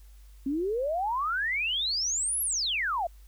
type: exponential two-way sweep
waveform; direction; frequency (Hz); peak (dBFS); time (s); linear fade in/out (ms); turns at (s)
sine; up then down; 261.6 to 11600 to 641; -26; 0.46-3.07; 5; 2.42
effects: added 50 Hz sine -48 dBFS peak until 3.27 s + white hiss -64 dBFS RMS until 3.27 s